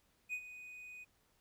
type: tone with ADSR envelope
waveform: triangle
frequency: 2489 Hz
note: D#7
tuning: in tune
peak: -34 dBFS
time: 0.29-1.05 s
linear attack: 42 ms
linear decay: 69 ms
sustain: -13 dB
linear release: 22 ms
effects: pink hiss -74 dBFS RMS until 1.4 s